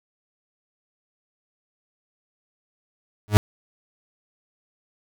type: tone with exponential growth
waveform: 40% pulse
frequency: 104.9 Hz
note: G#2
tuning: 18 cents sharp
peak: -5 dBFS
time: 3.28-3.37 s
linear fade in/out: 0 ms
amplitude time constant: 18 ms
effects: none